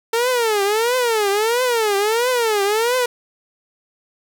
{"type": "tone with vibrato", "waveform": "sawtooth", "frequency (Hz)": 448.8, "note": "A4", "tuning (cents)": 34, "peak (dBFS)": -12, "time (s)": [0.13, 3.06], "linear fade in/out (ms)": 5, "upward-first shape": "triangle", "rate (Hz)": 1.5, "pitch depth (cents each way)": 240, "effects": []}